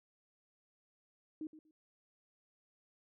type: tone with echo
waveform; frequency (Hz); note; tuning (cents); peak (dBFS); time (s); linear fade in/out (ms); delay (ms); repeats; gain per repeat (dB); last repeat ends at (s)
sine; 311.1; D#4; 0; -39; 1.41-1.47; 2; 120; 2; -14; 1.71
effects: none